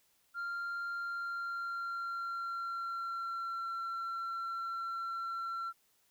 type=tone with pitch glide; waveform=sine; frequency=1391 to 1356.9 Hz; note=F6 to E6; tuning=-7 to +50 cents; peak=-33 dBFS; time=0.34-5.73 s; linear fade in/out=50 ms; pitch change=-43 cents; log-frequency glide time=0.95-3.71 s; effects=tanh soft clip ceiling -35 dBFS + white hiss -72 dBFS RMS until 6.1 s